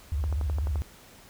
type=tone with vibrato; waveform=sine; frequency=73.42 Hz; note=D2; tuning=in tune; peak=-25 dBFS; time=0.12-0.82 s; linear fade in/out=0 ms; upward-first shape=sine; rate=16 Hz; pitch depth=230 cents each way
type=click train; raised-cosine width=1 ms; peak=-24 dBFS; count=7; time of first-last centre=0.24-0.757 s; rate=11.6 Hz
effects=pink hiss -52 dBFS RMS until 1.29 s